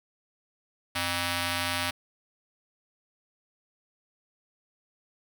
5% pulse ring-modulated tone, 350.9 Hz, F4, 8 cents sharp, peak -13 dBFS, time 0.95-1.91 s, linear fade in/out 10 ms, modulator 444 Hz, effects none

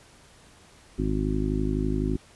harmonic tone, 51.91 Hz, G#1, in tune, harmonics 1 / 2 / 3 / 4 / 5 / 6 / 7, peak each -28 / -34 / -31 / -36 / -29 / -34 / -32 dBFS, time 0.98-2.17 s, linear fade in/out 10 ms, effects pink hiss -54 dBFS RMS until 2.35 s + resampled to 24000 Hz

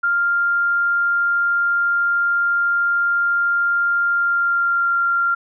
sine tone with pitch glide, 1396.9 to 1385.6 Hz, F6 to F6, 0 to -14 cents, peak -15 dBFS, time 0.03-5.35 s, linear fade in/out 10 ms, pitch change -14 cents, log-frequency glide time 4.09-4.93 s, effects none

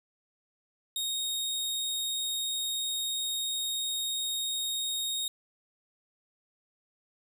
sawtooth tone, 3729 Hz, A#7, in tune, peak -27 dBFS, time 0.96-5.28 s, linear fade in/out 2 ms, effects none

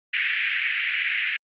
white band-pass noise, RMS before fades -25 dBFS, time 0.13-1.37 s, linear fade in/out 10 ms, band 1700 to 2700 Hz, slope 48 dB/octave, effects Opus 48 kbps

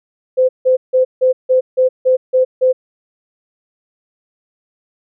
sine tone bursts, 514 Hz, C5, 31 cents flat, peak -8 dBFS, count 9, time 0.37-2.73 s, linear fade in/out 20 ms, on 120 ms, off 160 ms, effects none

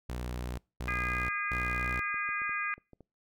sawtooth tone bursts, 61.2 Hz, B1, 15 cents flat, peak -31 dBFS, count 3, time 0.09-2 s, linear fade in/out 5 ms, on 490 ms, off 220 ms
harmonic tone, 408.3 Hz, G#4, 29 cents flat, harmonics 3 / 4 / 5 / 6, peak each -36 / -36 / -36 / -36 dBFS, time 0.88-2.74 s, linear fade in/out 0 ms
clicks, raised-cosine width 2 ms, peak -38 dBFS, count 11, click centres 1.843 / 1.885 / 1.918 / 1.994 / 2.143 / 2.29 / 2.418 / 2.494 / 2.78 / 2.933 / 3.007 s
effects noise-tail reverb RT60 0.3 s tail -26 dB re dry

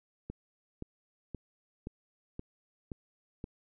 click train, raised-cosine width 3 ms, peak -26 dBFS, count 7, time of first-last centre 0.3-3.441 s, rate 1.91 Hz, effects none

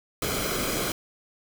pink noise with comb filter, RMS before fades -28 dBFS, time 0.22-0.92 s, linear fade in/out 2 ms, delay 1.1 ms, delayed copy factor -0.6, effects none

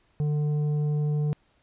sine tone with tanh clipping, 149 Hz, D3, 25 cents sharp, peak -24 dBFS, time 0.2-1.33 s, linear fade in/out 0 ms, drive 7 dB, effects pink hiss -66 dBFS RMS until 1.62 s + resampled to 8000 Hz

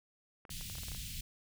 clicks, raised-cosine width 0.5 ms, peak -37 dBFS, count 10, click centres 0.452 / 0.494 / 0.611 / 0.699 / 0.754 / 0.784 / 0.834 / 0.884 / 0.918 / 0.948 s
pink band-stop noise, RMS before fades -43 dBFS, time 0.5-1.21 s, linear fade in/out 5 ms, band 170 to 2700 Hz, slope 24 dB/octave
effects none

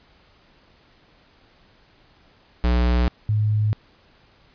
square / sine tone pair in turn, 60.5 / 106.36 Hz, B1 / G#2, -35 / +42 cents, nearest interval minor seventh, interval 977 cents, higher second, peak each -17 dBFS, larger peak neither, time 2.64-3.08 / 3.29-3.73 s, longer neither, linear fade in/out 0 ms, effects pink hiss -56 dBFS RMS until 4.54 s + resampled to 11025 Hz

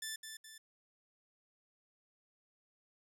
10% pulse tone with echo, 1760 Hz, A6, in tune, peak -31 dBFS, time 0.02-0.16 s, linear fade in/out 5 ms, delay 210 ms, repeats 2, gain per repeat -6 dB, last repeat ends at 0.58 s, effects none

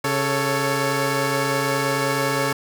15% pulse tone cluster, 137.3 / 441.4 / 555 Hz, C#3 / A4 / C#5, -16 / +5 / +2 cents, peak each -18 dBFS, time 0.04-2.53 s, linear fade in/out 5 ms, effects none

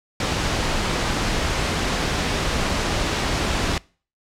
pink noise, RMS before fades -22 dBFS, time 0.2-3.78 s, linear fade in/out 2 ms, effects noise-tail reverb RT60 0.4 s tail -24 dB re dry + low-pass 6000 Hz 12 dB/octave

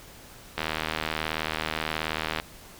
click train, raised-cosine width 0.3 ms, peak -11 dBFS, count 144, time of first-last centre 0.58-2.399 s, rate 78.6 Hz, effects pink hiss -48 dBFS RMS until 2.79 s

